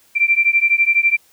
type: beating tone pair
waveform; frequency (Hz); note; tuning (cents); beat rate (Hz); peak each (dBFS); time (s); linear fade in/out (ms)
sine; 2349 / 2361; D7 / D7; 0 / +9; 12; -15; 0.15-1.17; 20
effects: white hiss -54 dBFS RMS until 1.32 s